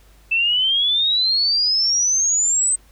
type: exponential sweep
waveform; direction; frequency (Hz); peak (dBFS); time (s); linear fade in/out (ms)
sine; up; 2637 to 8240; -15; 0.31-2.76; 10
effects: added 50 Hz sine -49 dBFS peak until 2.91 s + pink hiss -55 dBFS RMS until 2.91 s